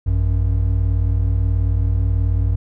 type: tone pair together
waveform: triangle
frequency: 55.1 / 93.6 Hz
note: A1 / F#2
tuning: +3 / +20 cents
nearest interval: major sixth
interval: 917 cents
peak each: -16 / -15 dBFS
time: 0.06-2.56 s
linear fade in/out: 10 ms
effects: none